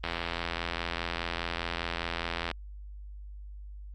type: click train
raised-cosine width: 0.3 ms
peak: -15 dBFS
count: 211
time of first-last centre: 0.04-2.513 s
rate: 84.9 Hz
effects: added 50 Hz sine -41 dBFS peak until 3.94 s + Opus 32 kbps